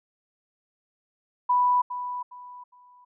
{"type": "tone with echo", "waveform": "sine", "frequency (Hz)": 987.8, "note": "B5", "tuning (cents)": 0, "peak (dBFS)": -18, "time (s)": [1.49, 1.82], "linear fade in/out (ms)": 10, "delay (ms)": 410, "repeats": 3, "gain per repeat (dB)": -11, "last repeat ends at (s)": 3.05, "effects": []}